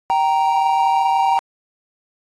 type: tone pair together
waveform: triangle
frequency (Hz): 779 / 932.3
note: G5 / A#5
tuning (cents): -11 / 0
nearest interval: minor third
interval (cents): 311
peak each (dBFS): -15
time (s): 0.1-1.39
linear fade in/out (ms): 0
effects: AAC 32 kbps